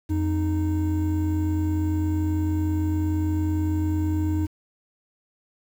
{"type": "tone pair together", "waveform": "triangle", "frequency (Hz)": [86.79, 309.3], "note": ["F2", "D#4"], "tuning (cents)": [-10, -10], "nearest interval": "octave + minor seventh", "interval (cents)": 2200, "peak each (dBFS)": [-21, -23], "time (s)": [0.09, 4.47], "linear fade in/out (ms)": 20, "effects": ["8-bit"]}